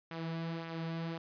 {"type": "tone with flanger", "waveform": "sawtooth", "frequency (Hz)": 164.81, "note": "E3", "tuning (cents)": 0, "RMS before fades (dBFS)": -39, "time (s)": [0.11, 1.18], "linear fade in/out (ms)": 2, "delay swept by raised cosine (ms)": [0.21, 3.91], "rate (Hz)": 1.8, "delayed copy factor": -0.5, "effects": ["resampled to 11025 Hz"]}